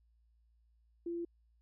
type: tone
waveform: sine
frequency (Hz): 341.6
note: F4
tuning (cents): -38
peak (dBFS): -36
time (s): 1.06-1.25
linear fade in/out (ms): 5
effects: added 57 Hz sine -67 dBFS peak until 1.61 s